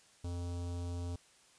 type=tone with notch filter; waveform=square; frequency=87.31 Hz; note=F2; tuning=in tune; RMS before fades=-39 dBFS; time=0.24-1.16 s; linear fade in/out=5 ms; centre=1900 Hz; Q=0.54; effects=white hiss -64 dBFS RMS until 1.58 s + resampled to 22050 Hz